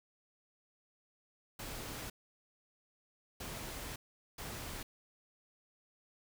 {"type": "noise bursts at uneven times", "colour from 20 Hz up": "pink", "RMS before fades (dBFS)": -44, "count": 3, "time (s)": [[1.59, 2.1], [3.4, 3.96], [4.38, 4.83]], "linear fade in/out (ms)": 5, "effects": []}